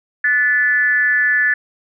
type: tone with frequency modulation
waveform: sine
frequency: 1738 Hz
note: A6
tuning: 22 cents flat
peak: -12 dBFS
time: 0.24-1.54 s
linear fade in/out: 5 ms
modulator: 262 Hz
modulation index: 0.57
effects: none